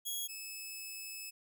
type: tone pair in turn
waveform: 10% pulse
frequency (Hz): 3322 / 2599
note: G#7 / E7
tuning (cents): 0 / -25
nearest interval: major third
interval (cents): 425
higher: first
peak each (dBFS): -28 / -34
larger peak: first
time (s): 0.05-0.28 / 0.28-1.31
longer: second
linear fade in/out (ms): 20
effects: none